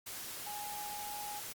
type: tone in noise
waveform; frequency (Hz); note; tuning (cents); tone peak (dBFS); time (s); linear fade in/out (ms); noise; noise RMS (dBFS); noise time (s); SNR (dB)
sine; 829; G#5; -3; -42; 0.46-1.4; 10; white; -44; 0.06-1.53; -1
effects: Opus 48 kbps